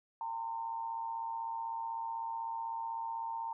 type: tone with amplitude modulation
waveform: sine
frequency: 914 Hz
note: A#5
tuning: 34 cents flat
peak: -33 dBFS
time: 0.21-3.53 s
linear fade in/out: 2 ms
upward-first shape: sine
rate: 116 Hz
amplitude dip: 60%
effects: none